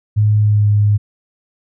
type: tone with pitch glide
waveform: sine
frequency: 105.8 to 103.86 Hz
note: G#2 to G#2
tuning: +33 to +1 cents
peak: -9 dBFS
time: 0.16-0.98 s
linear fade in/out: 20 ms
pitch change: -32 cents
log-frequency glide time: 0.39-0.67 s
effects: none